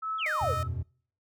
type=tone with tremolo; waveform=sine; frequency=1300 Hz; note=E6; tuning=24 cents flat; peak=-29 dBFS; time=0.02-0.68 s; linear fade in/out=10 ms; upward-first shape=sine; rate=2.5 Hz; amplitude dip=90%
type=exponential sweep; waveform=sine; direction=down; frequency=3500 to 392 Hz; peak=-27 dBFS; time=0.18-0.55 s; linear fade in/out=50 ms
type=tone; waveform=sawtooth; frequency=616 Hz; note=D#5; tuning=17 cents flat; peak=-32 dBFS; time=0.26-0.63 s; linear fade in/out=2 ms
type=chord; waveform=triangle; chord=E suspended second; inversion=none; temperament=just; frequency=82.41 / 92.71 / 123.61 Hz; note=E2 / F#2 / B2; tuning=0 / +4 / +2 cents; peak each=-33 dBFS; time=0.41-0.83 s; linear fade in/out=10 ms
effects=noise-tail reverb RT60 0.5 s tail -24 dB re dry